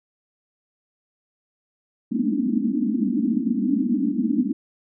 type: band-pass noise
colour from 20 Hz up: pink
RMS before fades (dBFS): -22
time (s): 2.11-4.53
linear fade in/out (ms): 10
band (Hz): 200 to 310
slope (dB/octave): 96
effects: none